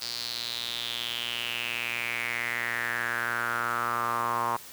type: tone with band-pass filter sweep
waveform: sawtooth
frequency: 118.5 Hz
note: A#2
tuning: 29 cents sharp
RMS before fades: -31 dBFS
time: 0.01-4.57 s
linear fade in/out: 10 ms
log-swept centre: 4700 to 1000 Hz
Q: 5.7
effects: white hiss -46 dBFS RMS until 4.72 s